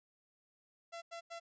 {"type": "tone bursts", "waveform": "sawtooth", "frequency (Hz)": 676, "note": "E5", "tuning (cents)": 43, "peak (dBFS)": -40, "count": 3, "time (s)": [0.92, 1.4], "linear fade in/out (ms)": 20, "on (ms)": 100, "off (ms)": 90, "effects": ["resampled to 16000 Hz"]}